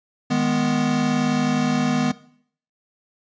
square chord, G# minor, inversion second, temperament equal, 155.56 / 207.7 / 246.9 Hz, D#3 / G#3 / B3, 0 / 0 / 0 cents, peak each -26 / -25 / -21 dBFS, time 0.3-2.12 s, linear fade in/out 10 ms, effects noise-tail reverb RT60 0.6 s tail -18 dB re dry + resampled to 16000 Hz

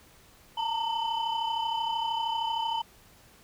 sine tone cluster, 890 / 923 / 3024 Hz, A5 / A#5 / F#7, +20 / -17 / +37 cents, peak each -31 / -28 / -33 dBFS, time 0.57-2.82 s, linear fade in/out 10 ms, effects tanh soft clip ceiling -23 dBFS + pink hiss -57 dBFS RMS until 3.43 s

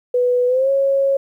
sine tone with pitch glide, 493.9 to 548 Hz, B4 to C#5, 0 to -20 cents, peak -13 dBFS, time 0.14-1.17 s, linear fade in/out 5 ms, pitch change +180 cents, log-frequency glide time 0.47-0.7 s, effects 9-bit

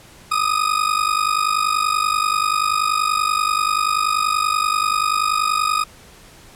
40% pulse ring-modulated tone, 1242 Hz, D#6, 3 cents flat, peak -13 dBFS, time 0.31-5.84 s, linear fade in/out 10 ms, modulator 25.2 Hz, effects pink hiss -45 dBFS RMS until 6.55 s + low-pass 12000 Hz 12 dB/octave

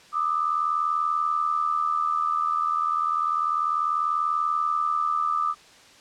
sine tone pair together, 1196.7 / 1277 Hz, D6 / D#6, +32 / +45 cents, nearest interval minor second, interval 113 cents, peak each -23 / -27 dBFS, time 0.12-5.55 s, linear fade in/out 50 ms, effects white hiss -51 dBFS RMS until 6 s + low-pass 6000 Hz 12 dB/octave

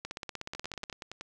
two click trains, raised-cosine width 0.2 ms, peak -23 / -20 dBFS, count 8 / 15, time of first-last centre 0.55-1.21 / 0.05-0.898 s, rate 10.6 / 16.5 Hz, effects none

